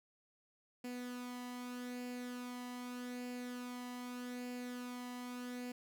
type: tone with flanger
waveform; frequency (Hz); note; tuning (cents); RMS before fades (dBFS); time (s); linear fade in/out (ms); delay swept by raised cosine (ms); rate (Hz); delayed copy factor
sawtooth; 246.9; B3; 0; -45; 0.84-5.72; 5; 0.41 to 1.01; 0.82; +0.5
effects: none